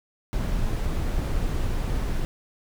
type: noise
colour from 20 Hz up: brown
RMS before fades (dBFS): -25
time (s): 0.33-2.25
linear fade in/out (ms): 0
effects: none